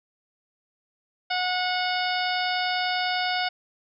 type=harmonic tone with a mistuned harmonic; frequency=730 Hz; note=F#5; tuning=24 cents flat; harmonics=1 / 2 / 3 / 4 / 5 / 6 / 7; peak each=-27 / -30 / -32 / -33 / -34 / -35 / -35 dBFS; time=1.3-3.49 s; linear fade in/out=10 ms; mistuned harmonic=6; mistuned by=+52 cents; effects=none